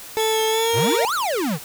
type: tone with pitch glide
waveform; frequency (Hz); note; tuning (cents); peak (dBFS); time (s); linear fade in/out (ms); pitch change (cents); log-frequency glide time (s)
30% pulse; 440 to 464.8; A4 to A#4; 0 to -5; -16; 0.17-1.05; 0; +95; 0.51-0.75
type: tone with vibrato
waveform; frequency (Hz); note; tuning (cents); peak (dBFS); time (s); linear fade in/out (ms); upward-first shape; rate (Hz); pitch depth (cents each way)
sawtooth; 3322; G#7; 0; -23; 0.19-0.97; 10; sine; 3.1; 56
type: exponential two-way sweep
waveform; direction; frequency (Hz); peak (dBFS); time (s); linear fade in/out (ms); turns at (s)
square; up then down; 86.6 to 1507 to 134.8; -21; 0.73-1.59; 50; 1.14
effects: white hiss -38 dBFS RMS until 1.64 s